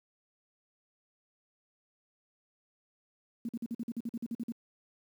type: tone bursts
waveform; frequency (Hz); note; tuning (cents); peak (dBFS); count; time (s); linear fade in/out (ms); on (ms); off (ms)
sine; 232.5; A#3; -4; -32; 13; 3.45-4.519; 2; 37; 49
effects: high-pass 150 Hz 12 dB/octave + 10-bit